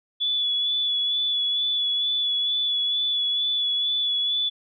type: tone with vibrato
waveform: sine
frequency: 3431 Hz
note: A7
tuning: 44 cents flat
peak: -21 dBFS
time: 0.2-4.5 s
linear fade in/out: 20 ms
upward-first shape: sine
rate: 2.2 Hz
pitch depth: 23 cents each way
effects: none